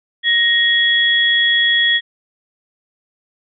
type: tone pair together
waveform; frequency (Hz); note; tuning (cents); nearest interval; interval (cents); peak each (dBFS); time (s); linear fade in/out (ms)
sine; 1875 / 3341; A#6 / G#7; +10 / +10; minor seventh; 1000; -14; 0.23-2.01; 50
effects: none